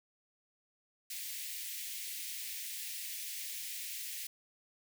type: high-pass noise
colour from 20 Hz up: white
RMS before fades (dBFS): -42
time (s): 1.1-4.27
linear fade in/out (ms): 5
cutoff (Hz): 1900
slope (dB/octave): 48
effects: none